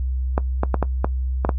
clicks, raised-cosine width 1 ms, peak -5 dBFS, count 7, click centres 0.379 / 0.634 / 0.743 / 0.827 / 1.045 / 1.449 / 1.492 s, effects noise-tail reverb RT60 0.1 s tail -18 dB re dry + added 64 Hz sine -20 dBFS peak until 1.58 s

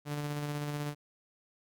sawtooth tone with tremolo, 146.83 Hz, D3, in tune, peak -29 dBFS, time 0.05-0.95 s, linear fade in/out 50 ms, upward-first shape square, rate 16 Hz, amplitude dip 25%, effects none

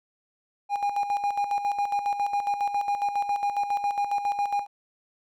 triangle tone with tremolo, 813 Hz, G#5, 37 cents flat, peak -20 dBFS, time 0.69-4.67 s, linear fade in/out 50 ms, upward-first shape square, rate 7.3 Hz, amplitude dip 60%, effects none

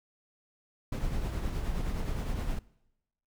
brown noise with tremolo, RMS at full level -30 dBFS, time 0.92-2.59 s, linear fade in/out 5 ms, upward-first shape triangle, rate 9.6 Hz, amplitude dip 45%, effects noise-tail reverb RT60 0.9 s tail -22 dB re dry

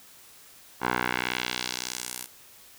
10% pulse tone with band-pass filter sweep, 61.74 Hz, B1, in tune, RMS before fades -31 dBFS, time 0.8-2.28 s, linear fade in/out 50 ms, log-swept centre 1100 to 12000 Hz, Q 1.2, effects white hiss -52 dBFS RMS until 2.78 s

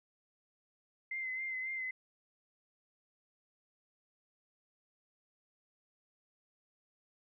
sine tone with vibrato, 2069 Hz, C7, 20 cents flat, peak -36 dBFS, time 1.11-1.91 s, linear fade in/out 5 ms, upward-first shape sine, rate 3.7 Hz, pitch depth 34 cents each way, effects none

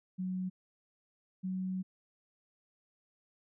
sine tone pair in turn, 185 / 186.61 Hz, F#3 / F#3, 0 / +15 cents, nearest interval unison, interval 15 cents, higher second, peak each -33 / -33 dBFS, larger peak neither, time 0.18-0.5 / 1.43-1.83 s, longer second, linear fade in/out 20 ms, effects none

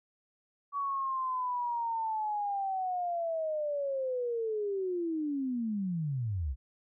sine linear sweep, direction down, 1136 to 58.27 Hz, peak -30 dBFS, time 0.72-6.56 s, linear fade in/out 50 ms, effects none

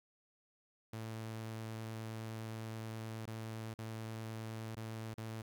sawtooth tone with dropouts, 111.3 Hz, A2, 20 cents sharp, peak -38 dBFS, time 0.93-5.42 s, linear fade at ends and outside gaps 5 ms, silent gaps 3.257-3.275 / 3.74-3.787 / 4.753-4.768 / 5.141-5.178 s, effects 13-bit

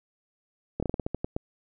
slowing click train, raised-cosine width 2 ms, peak -15 dBFS, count 10, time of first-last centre 0.8-1.365 s, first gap 26 ms, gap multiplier 1.21, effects none

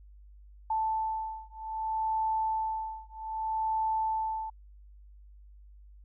sine beating tone pair, 880 / 880.63 Hz, A5 / A5, 0 / +1 cents, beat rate 0.63 Hz, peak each -32 / -32 dBFS, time 0.7-4.5 s, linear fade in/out 5 ms, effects added 50 Hz sine -50 dBFS peak until 6.04 s

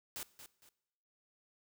white noise with echo, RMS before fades -43 dBFS, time 0.16-0.23 s, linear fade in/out 0 ms, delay 230 ms, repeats 2, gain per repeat -10 dB, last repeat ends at 0.69 s, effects noise-tail reverb RT60 0.9 s tail -20 dB re dry

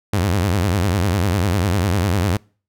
sawtooth tone with vibrato, 94.1 Hz, F#2, 30 cents sharp, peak -12 dBFS, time 0.13-2.37 s, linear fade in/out 5 ms, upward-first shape sine, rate 10 Hz, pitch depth 200 cents each way, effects noise-tail reverb RT60 0.4 s tail -26 dB re dry

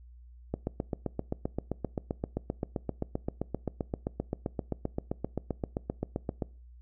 click train, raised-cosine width 2 ms, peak -17 dBFS, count 46, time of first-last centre 0.54-6.422 s, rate 7.65 Hz, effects noise-tail reverb RT60 0.4 s tail -23 dB re dry + added 60 Hz sine -49 dBFS peak until 6.81 s

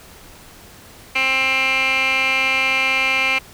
15% pulse tone with band-pass filter, 264.1 Hz, C4, 16 cents sharp, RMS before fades -18 dBFS, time 1.15-3.39 s, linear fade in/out 10 ms, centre 2300 Hz, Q 4.6, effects pink hiss -43 dBFS RMS until 3.53 s

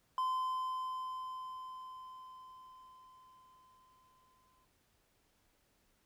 triangle tone with exponential decay, 1029 Hz, C6, 29 cents flat, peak -29 dBFS, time 0.18-4.65 s, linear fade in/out 1 ms, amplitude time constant 970 ms, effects pink hiss -74 dBFS RMS until 6.05 s

